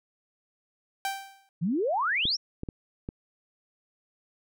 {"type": "tone with exponential decay", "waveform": "sawtooth", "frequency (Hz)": 782, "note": "G5", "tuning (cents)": -4, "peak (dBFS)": -22, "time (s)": [1.05, 1.49], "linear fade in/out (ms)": 1, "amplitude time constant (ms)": 94}
{"type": "exponential sweep", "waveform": "sine", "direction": "up", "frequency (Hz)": [150.8, 5790], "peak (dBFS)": -24, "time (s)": [1.61, 2.37], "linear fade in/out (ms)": 20}
{"type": "clicks", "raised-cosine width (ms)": 3, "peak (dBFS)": -21, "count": 4, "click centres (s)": [2.254, 2.634, 2.688, 3.089]}
{"effects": []}